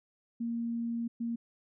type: tone bursts at uneven times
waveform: sine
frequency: 233.1 Hz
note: A#3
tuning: in tune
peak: -31 dBFS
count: 2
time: 0.4-1.08 / 1.2-1.36 s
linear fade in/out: 10 ms
effects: none